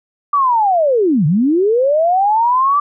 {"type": "linear two-way sweep", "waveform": "sine", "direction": "down then up", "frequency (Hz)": [1178, 138.59, 1178], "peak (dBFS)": -10, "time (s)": [0.33, 2.8], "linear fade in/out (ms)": 5, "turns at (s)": 1.26, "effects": []}